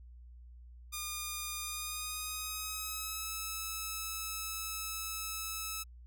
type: tone with pitch glide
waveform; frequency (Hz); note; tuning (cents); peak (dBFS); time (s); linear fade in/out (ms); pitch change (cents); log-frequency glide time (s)
5% pulse; 1214 to 1301.1; D#6 to E6; -43 to -23; -26; 0.92-5.84; 20; +120; 1.59-3.33
effects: added 60 Hz sine -50 dBFS peak until 6.06 s